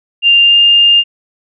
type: tone with pitch glide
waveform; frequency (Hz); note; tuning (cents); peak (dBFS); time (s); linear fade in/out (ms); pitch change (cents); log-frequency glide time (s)
sine; 2794 to 2810; F7 to F7; 0 to +10; -4; 0.22-1.04; 50; +10; 0.42-0.57
effects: none